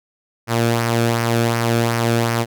sawtooth tone with flanger, 116.54 Hz, A#2, in tune, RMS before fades -18 dBFS, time 0.47-2.46 s, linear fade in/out 50 ms, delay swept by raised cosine 0.26 to 1.04 ms, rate 2.7 Hz, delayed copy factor -0.5, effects none

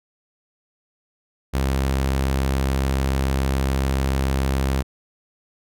sawtooth tone with vibrato, 67 Hz, C2, 42 cents sharp, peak -15 dBFS, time 1.53-4.83 s, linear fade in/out 20 ms, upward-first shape triangle, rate 19 Hz, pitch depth 11 cents each way, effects none

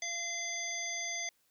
harmonic tone, 687 Hz, F5, 29 cents flat, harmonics 1 / 3 / 5 / 7 / 9, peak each -46 / -39 / -45 / -45 / -38 dBFS, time 0.02-1.29 s, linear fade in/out 2 ms, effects white hiss -73 dBFS RMS until 1.5 s

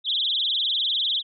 sine tone with vibrato, 3482 Hz, A7, 19 cents flat, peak -21 dBFS, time 0.04-1.23 s, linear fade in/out 50 ms, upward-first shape triangle, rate 20 Hz, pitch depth 240 cents each way, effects none

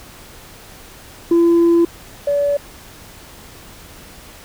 sine tone pair in turn, 339 / 573.3 Hz, E4 / D5, +49 / -42 cents, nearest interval major sixth, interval 909 cents, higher second, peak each -7 / -13 dBFS, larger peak first, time 1.31-1.85 / 2.27-2.57 s, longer first, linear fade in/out 5 ms, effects tanh soft clip ceiling -8 dBFS + pink hiss -40 dBFS RMS until 4.44 s

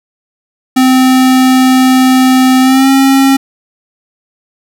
square tone with pitch glide, 258.5 to 269.9 Hz, C4 to C#4, -21 to -46 cents, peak -5 dBFS, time 0.76-3.37 s, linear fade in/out 10 ms, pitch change +75 cents, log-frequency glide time 2.61-2.9 s, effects none

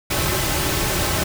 pink noise with comb filter, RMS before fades -21 dBFS, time 0.1-1.24 s, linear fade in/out 10 ms, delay 4.2 ms, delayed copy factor -0.55, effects none

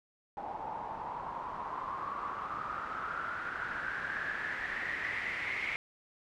white noise with low-pass filter sweep, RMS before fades -38 dBFS, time 0.37-5.76 s, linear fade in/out 0 ms, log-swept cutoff 820 to 2200 Hz, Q 8.4, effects none

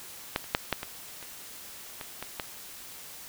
clicks, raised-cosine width 0.3 ms, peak -10 / -30 / -6 / -9 / -18 / -27 / -21 / -19 / -15 dBFS, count 9, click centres 0.361 / 0.442 / 0.549 / 0.727 / 0.831 / 1.227 / 2.012 / 2.226 / 2.398 s, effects white hiss -45 dBFS RMS until 3.28 s

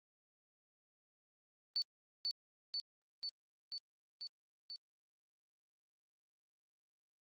sine tone with echo, 4489 Hz, C#8, 21 cents sharp, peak -33 dBFS, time 1.76-1.82 s, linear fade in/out 0 ms, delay 490 ms, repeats 6, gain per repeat -2 dB, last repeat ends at 4.76 s, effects Opus 24 kbps

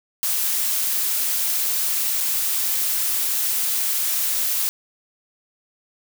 blue noise with dropouts, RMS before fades -22 dBFS, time 0.23-4.69 s, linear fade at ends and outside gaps 0 ms, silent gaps 2.204-2.208 s, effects none

